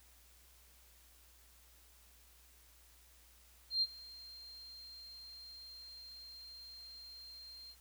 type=tone with ADSR envelope; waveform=sine; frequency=4186 Hz; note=C8; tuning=in tune; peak=-28 dBFS; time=3.7-7.76 s; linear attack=120 ms; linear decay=42 ms; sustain=-22 dB; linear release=58 ms; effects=added 60 Hz sine -65 dBFS peak until 7.8 s + white hiss -65 dBFS RMS until 7.8 s

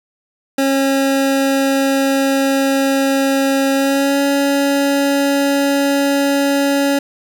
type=tone with pitch glide; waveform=25% pulse; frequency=272.3 to 280.1 Hz; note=C#4 to C#4; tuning=-31 to +18 cents; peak=-9 dBFS; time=0.58-6.99 s; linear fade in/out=5 ms; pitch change=+49 cents; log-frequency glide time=3.74-4.21 s; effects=8-bit

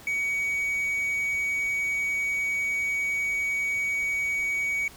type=tone; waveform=triangle; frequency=2255 Hz; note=C#7; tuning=29 cents sharp; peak=-23 dBFS; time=0.07-4.88 s; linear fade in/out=2 ms; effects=pink hiss -48 dBFS RMS until 4.96 s

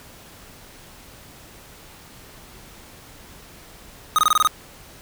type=tone bursts; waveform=square; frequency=1249 Hz; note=D#6; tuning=6 cents sharp; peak=-14 dBFS; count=7; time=4.16-4.473 s; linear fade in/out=0 ms; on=25 ms; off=23 ms; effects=pink hiss -45 dBFS RMS until 5.01 s

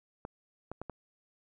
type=clicks; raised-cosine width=1 ms; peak=-25 dBFS; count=4; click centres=0.251 / 0.716 / 0.816 / 0.897 s; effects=none

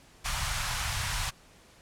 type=band-stop noise; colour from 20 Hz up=pink; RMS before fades=-31 dBFS; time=0.24-1.31 s; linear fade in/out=20 ms; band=130 to 840 Hz; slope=24 dB/octave; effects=pink hiss -57 dBFS RMS until 1.81 s + low-pass 10000 Hz 12 dB/octave

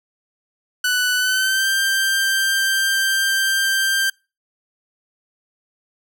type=tone with pitch glide; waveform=sawtooth; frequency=1489 to 1575.7 Hz; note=F#6 to G6; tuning=+11 to +9 cents; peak=-13 dBFS; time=0.84-4.1 s; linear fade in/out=5 ms; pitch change=+98 cents; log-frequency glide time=1.16-1.69 s; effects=noise-tail reverb RT60 0.3 s tail -26 dB re dry

